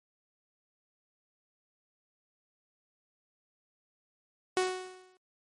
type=tone with exponential decay; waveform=sawtooth; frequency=370 Hz; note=F#4; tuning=in tune; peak=-20 dBFS; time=4.57-5.17 s; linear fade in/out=1 ms; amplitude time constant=130 ms; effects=MP3 48 kbps